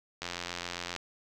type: click train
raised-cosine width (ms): 0.2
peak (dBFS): -18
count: 66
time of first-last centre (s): 0.22-0.963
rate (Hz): 87.5
effects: none